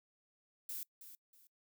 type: noise with echo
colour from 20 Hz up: violet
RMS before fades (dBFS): -43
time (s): 0.69-0.83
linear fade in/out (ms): 2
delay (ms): 320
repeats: 2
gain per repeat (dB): -11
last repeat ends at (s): 1.47
effects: noise-tail reverb RT60 0.1 s tail -23 dB re dry